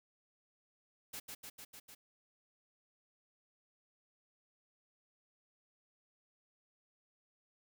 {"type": "noise with echo", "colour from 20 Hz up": "white", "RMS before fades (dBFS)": -45, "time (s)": [1.13, 1.2], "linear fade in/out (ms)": 10, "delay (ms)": 150, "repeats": 5, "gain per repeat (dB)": -2, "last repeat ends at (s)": 1.95, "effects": []}